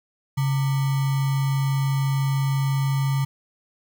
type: tone with sample-and-hold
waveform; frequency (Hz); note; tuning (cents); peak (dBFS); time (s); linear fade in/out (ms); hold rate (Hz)
sine; 137; C#3; -20; -19; 0.37-3.25; 10; 1050
effects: none